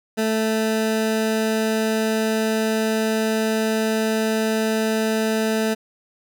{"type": "tone", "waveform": "20% pulse", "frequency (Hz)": 220, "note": "A3", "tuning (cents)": 0, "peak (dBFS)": -14, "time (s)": [0.17, 5.75], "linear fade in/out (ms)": 20, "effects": []}